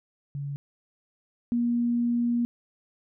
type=tone pair in turn; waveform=sine; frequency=141.6 / 238.1 Hz; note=C#3 / A#3; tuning=+37 / +37 cents; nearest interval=major sixth; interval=900 cents; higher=second; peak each=-30 / -22 dBFS; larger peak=second; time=0.35-0.56 / 1.52-2.45 s; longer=second; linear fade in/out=0 ms; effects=none